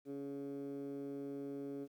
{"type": "tone with band-pass filter", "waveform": "15% pulse", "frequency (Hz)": 140, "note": "C#3", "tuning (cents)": 18, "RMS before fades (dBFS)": -44, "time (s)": [0.05, 1.88], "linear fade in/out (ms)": 50, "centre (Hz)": 340, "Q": 5, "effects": ["12-bit"]}